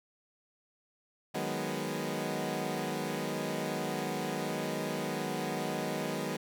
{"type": "chord", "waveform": "15% pulse", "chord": "G# minor seventh", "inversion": "second", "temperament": "equal", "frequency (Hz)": [155.56, 185, 207.7, 246.9], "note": ["D#3", "F#3", "G#3", "B3"], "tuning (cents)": [0, 0, 0, 0], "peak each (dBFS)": -32, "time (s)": [1.34, 6.37], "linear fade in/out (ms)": 10, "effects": []}